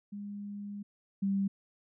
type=tone pair in turn; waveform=sine; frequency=203.6 / 196.51 Hz; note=G#3 / G3; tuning=-34 / +5 cents; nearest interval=minor second; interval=61 cents; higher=first; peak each=-38 / -27 dBFS; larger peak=second; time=0.12-0.83 / 1.22-1.48 s; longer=first; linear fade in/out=10 ms; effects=none